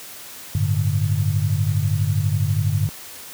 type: chord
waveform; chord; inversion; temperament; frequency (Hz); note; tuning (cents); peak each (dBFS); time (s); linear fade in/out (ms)
sine; G suspended second; none; just; 98 / 110.25 / 147; G2 / A2 / D3; 0 / +4 / +2; -20 / -22 / -22; 0.55-2.89; 0
effects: white hiss -38 dBFS RMS until 3.33 s + high-pass 60 Hz 12 dB/octave